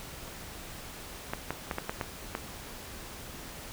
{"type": "clicks", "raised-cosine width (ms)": 0.5, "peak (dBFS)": -16, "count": 7, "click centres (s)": [1.335, 1.506, 1.712, 1.784, 1.895, 2.012, 2.351], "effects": ["pink hiss -44 dBFS RMS until 3.72 s"]}